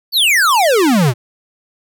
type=exponential sweep; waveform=square; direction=down; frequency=4666 to 112 Hz; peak=-10 dBFS; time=0.12-1.14 s; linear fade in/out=50 ms; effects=none